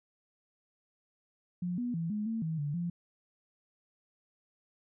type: tone with pitch steps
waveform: sine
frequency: 177.4 / 243.4 / 165.8 / 210.4 / 225.3 / 160.5 / 145.4 / 172.7 Hz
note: F3 / B3 / E3 / G#3 / A3 / E3 / D3 / F3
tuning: +27 / -25 / +10 / +23 / +41 / -46 / -17 / -19 cents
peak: -31 dBFS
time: 1.62-2.9 s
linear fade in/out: 5 ms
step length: 160 ms
effects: none